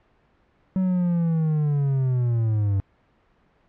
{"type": "linear sweep", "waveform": "triangle", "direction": "down", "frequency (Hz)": [189.5, 96.2], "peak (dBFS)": -17, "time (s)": [0.76, 2.8], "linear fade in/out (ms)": 0, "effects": ["pink hiss -62 dBFS RMS until 3.68 s", "low-pass 2000 Hz 12 dB/octave"]}